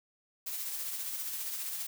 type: noise with tremolo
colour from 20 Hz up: blue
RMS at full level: -36 dBFS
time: 0.46-1.87 s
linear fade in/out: 10 ms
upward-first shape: sine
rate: 15 Hz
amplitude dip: 35%
effects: none